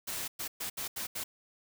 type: noise bursts at uneven times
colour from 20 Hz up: white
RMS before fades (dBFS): -37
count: 6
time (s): 0.07-0.28 / 0.39-0.48 / 0.6-0.7 / 0.77-0.88 / 0.96-1.07 / 1.15-1.24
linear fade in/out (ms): 10
effects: none